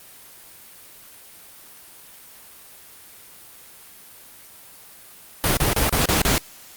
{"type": "noise bursts", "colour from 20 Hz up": "pink", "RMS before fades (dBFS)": -19, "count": 6, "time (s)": [5.44, 6.38], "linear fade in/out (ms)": 0, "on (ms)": 130, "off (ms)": 32, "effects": ["white hiss -45 dBFS RMS until 6.76 s", "Opus 32 kbps"]}